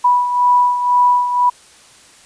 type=beating tone pair; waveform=sine; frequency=982 / 984 Hz; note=B5 / B5; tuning=-10 / -7 cents; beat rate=2 Hz; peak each=-11 / -18 dBFS; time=0.04-1.5 s; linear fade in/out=10 ms; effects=white hiss -45 dBFS RMS until 2.25 s + resampled to 22050 Hz